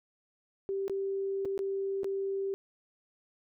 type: tone with dropouts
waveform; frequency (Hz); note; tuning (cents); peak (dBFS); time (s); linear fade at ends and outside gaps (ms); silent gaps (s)
sine; 390.9; G4; -5; -30; 0.69-2.54; 0; 0.88-0.897 / 1.45-1.455 / 1.578-1.591 / 2.033-2.044
effects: none